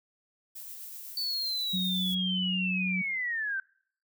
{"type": "noise with tremolo", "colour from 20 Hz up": "violet", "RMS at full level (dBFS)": -42, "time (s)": [0.55, 2.15], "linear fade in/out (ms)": 10, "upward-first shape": "triangle", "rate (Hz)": 7.9, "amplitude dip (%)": 25}
{"type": "linear sweep", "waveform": "sine", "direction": "down", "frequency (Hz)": [4531, 1525], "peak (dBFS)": -29, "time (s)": [1.17, 3.6], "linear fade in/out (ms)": 2}
{"type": "tone", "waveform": "sine", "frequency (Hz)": 185, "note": "F#3", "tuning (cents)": 0, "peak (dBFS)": -29, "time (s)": [1.73, 3.02], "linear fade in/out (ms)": 10}
{"effects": ["noise-tail reverb RT60 0.6 s tail -26 dB re dry"]}